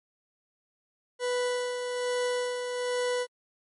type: tone with tremolo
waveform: 40% pulse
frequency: 493.9 Hz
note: B4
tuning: in tune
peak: -25 dBFS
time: 1.19-3.27 s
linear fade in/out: 50 ms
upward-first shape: sine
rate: 1.2 Hz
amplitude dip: 45%
effects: MP3 48 kbps